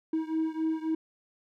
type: beating tone pair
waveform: triangle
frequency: 317.9 / 321.6 Hz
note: D#4 / E4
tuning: +37 / -43 cents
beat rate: 3.7 Hz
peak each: -27 / -29 dBFS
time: 0.13-0.95 s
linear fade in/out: 5 ms
effects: tanh soft clip ceiling -19 dBFS